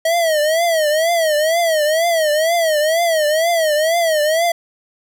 square tone with vibrato, 640 Hz, D#5, 49 cents sharp, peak -14 dBFS, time 0.05-4.52 s, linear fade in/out 5 ms, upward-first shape triangle, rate 2.1 Hz, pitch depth 150 cents each way, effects none

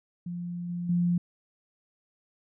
sine tone with level steps, 174.61 Hz, F3, in tune, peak -32 / -30 / -22 dBFS, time 0.26-1.18 s, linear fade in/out 5 ms, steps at 0.69 / 0.89 s, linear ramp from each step 5 ms, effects none

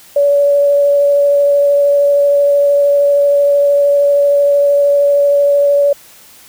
sine tone with vibrato, 570 Hz, C#5, 48 cents sharp, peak -7 dBFS, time 0.16-5.93 s, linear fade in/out 5 ms, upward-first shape sine, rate 13 Hz, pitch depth 9 cents each way, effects white hiss -41 dBFS RMS until 6.48 s

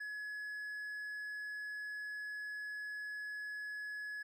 triangle tone, 1693 Hz, G#6, 33 cents sharp, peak -39 dBFS, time 0-4.23 s, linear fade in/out 10 ms, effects none

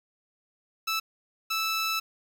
15% pulse tone bursts at uneven times, 1315 Hz, E6, 5 cents flat, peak -20 dBFS, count 2, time 0.87-1 / 1.5-2 s, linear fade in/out 10 ms, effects 9-bit

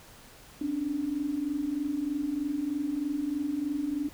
sine tone pair together, 271.5 / 294.7 Hz, C#4 / D4, -36 / +6 cents, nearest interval minor second, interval 142 cents, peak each -34 / -29 dBFS, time 0.61-4.09 s, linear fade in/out 5 ms, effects pink hiss -52 dBFS RMS until 4.13 s

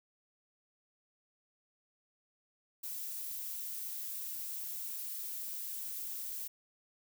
violet noise, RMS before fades -41 dBFS, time 2.83-6.48 s, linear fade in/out 10 ms, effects none

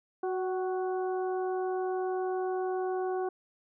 harmonic tone with a mistuned harmonic, 370 Hz, F#4, in tune, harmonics 1 / 2 / 3 / 4, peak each -30 / -35 / -44 / -47 dBFS, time 0.23-3.29 s, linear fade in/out 5 ms, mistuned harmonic 2, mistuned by +26 cents, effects none

